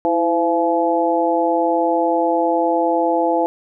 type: harmonic tone with a mistuned harmonic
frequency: 170.4 Hz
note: F3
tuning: 42 cents flat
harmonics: 2 / 3 / 4 / 5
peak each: -20 / -20 / -20 / -20 dBFS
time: 0.05-3.46 s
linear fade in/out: 0 ms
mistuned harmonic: 2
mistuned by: -55 cents
effects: none